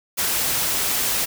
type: noise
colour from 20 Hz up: white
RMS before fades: -22 dBFS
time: 0.17-1.26 s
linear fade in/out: 20 ms
effects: none